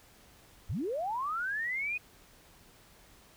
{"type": "linear sweep", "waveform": "sine", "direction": "up", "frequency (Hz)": [58.6, 2514], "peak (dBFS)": -31, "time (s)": [0.69, 1.98], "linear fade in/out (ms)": 10, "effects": ["pink hiss -59 dBFS RMS until 3.36 s"]}